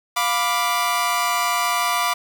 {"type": "chord", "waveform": "sawtooth", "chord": "B diminished", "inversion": "second", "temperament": "equal with one note detuned", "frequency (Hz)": [704.9, 987.8, 1174.7], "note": ["F5", "B5", "D6"], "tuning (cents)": [16, 0, 0], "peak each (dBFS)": [-21, -20, -18], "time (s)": [0.16, 2.14], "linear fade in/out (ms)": 10, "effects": ["7-bit"]}